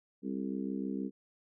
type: harmonic tone with a mistuned harmonic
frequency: 66.4 Hz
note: C2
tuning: 26 cents sharp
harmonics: 3 / 4 / 5 / 6 / 7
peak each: -37 / -37 / -42 / -45 / -48 dBFS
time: 0.22-1.11 s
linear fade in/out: 50 ms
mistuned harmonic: 7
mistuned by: -55 cents
effects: none

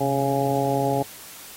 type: harmonic tone with a mistuned harmonic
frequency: 138.59 Hz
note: C#3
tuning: in tune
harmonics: 1 / 2 / 3 / 4 / 5 / 6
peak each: -27 / -27 / -27 / -27 / -27 / -27 dBFS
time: 0-1.03 s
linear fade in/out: 10 ms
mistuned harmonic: 1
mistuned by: -66 cents
effects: white hiss -42 dBFS RMS until 1.56 s + AAC 48 kbps

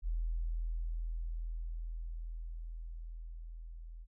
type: tone with level ramp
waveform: sine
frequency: 41.2 Hz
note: E1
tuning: in tune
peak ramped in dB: -31 to -45 dBFS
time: 0.02-4.07 s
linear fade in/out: 50 ms
effects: none

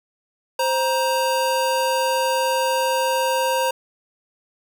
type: tone pair together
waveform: square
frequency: 523.9 / 943 Hz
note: C5 / A#5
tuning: +2 / +20 cents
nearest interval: minor seventh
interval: 1018 cents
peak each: -22 dBFS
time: 0.59-3.71 s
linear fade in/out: 5 ms
effects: none

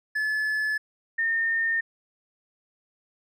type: tone pair in turn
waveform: triangle / sine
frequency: 1724 / 1822.5 Hz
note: A6 / A#6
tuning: -36 / -40 cents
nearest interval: minor second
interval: 96 cents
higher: second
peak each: -22 dBFS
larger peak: neither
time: 0.15-0.78 / 1.18-1.81 s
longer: neither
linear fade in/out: 10 ms
effects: none

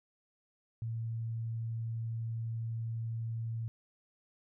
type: tone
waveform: sine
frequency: 114 Hz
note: A#2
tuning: 38 cents flat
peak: -34 dBFS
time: 0.82-3.68 s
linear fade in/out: 0 ms
effects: none

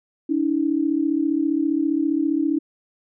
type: tone pair together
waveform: sine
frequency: 286.2 / 321.2 Hz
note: D4 / E4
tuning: -45 / -45 cents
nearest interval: major second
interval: 200 cents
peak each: -21 dBFS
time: 0.29-2.59 s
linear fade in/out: 10 ms
effects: none

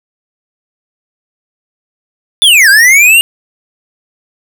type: linear two-way sweep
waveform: square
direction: down then up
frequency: 3566 to 1540 to 2859 Hz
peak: -3 dBFS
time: 2.42-3.21 s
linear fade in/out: 0 ms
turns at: 2.69 s
effects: none

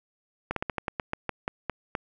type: slowing click train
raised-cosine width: 0.5 ms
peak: -13 dBFS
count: 12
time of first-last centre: 0.51-1.952 s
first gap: 53 ms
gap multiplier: 1.17
effects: none

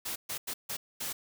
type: noise bursts at uneven times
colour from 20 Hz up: white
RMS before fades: -36 dBFS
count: 5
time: 0.05-0.16 / 0.29-0.38 / 0.47-0.54 / 0.69-0.77 / 1-1.13 s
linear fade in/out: 10 ms
effects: none

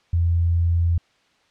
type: tone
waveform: sine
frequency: 85 Hz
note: F2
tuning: 46 cents flat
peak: -16 dBFS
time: 0.13-0.98 s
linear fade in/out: 5 ms
effects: white hiss -61 dBFS RMS until 1.5 s + low-pass 4000 Hz 12 dB/octave

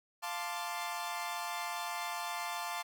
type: chord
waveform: sawtooth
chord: D minor seventh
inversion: first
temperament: equal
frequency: 698.5 / 880 / 1046.5 / 1174.7 Hz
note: F5 / A5 / C6 / D6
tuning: 0 / 0 / 0 / 0 cents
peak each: -38 / -37 / -39 / -40 dBFS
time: 0.22-2.83 s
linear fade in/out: 20 ms
effects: none

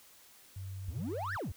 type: tone with pitch glide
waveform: sine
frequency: 95.9 to 97.18 Hz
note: G2 to G2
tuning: -37 to -15 cents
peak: -39 dBFS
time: 0.56-1.37 s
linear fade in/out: 5 ms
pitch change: +22 cents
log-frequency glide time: 0.73-1.23 s
type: exponential two-way sweep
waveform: triangle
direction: up then down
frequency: 65.4 to 1896 to 65.4 Hz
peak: -33 dBFS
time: 0.88-1.52 s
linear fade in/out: 5 ms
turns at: 1.34 s
effects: tanh soft clip ceiling -26 dBFS + white hiss -59 dBFS RMS until 1.56 s

